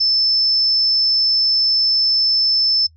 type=tone; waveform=sine; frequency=5274 Hz; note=E8; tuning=in tune; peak=-13 dBFS; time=0-2.87 s; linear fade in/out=10 ms; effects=noise-tail reverb RT60 0.1 s tail -24 dB re dry + added 80 Hz sine -47 dBFS peak until 2.96 s